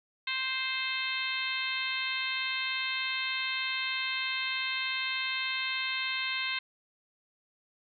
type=harmonic tone; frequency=523.3 Hz; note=C5; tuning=in tune; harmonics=2 / 3 / 4 / 5 / 6 / 7 / 8; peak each=-41 / -39 / -35 / -36 / -39 / -38 / -40 dBFS; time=0.27-6.59 s; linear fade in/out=5 ms; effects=none